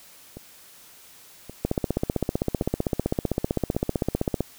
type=two click trains; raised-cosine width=2 ms; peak=-24 / -9 dBFS; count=4 / 44; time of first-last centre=0.37-3.748 / 1.65-4.406 s; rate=0.888 / 15.6 Hz; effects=white hiss -50 dBFS RMS until 4.58 s